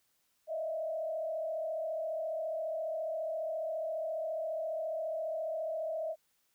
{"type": "tone with frequency modulation", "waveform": "sine", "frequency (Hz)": 640, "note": "D#5", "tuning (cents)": 49, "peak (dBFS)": -33, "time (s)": [0.47, 6.16], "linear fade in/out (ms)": 50, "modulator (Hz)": 34.6, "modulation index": 0.9, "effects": ["white hiss -75 dBFS RMS until 6.54 s"]}